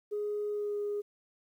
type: tone with pitch glide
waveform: sine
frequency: 416.3 to 412 Hz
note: G#4 to G#4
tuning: +4 to -14 cents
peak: -30 dBFS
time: 0.11-1.02 s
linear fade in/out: 20 ms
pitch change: -18 cents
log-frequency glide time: 0.5-0.77 s
effects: tanh soft clip ceiling -27 dBFS + 11-bit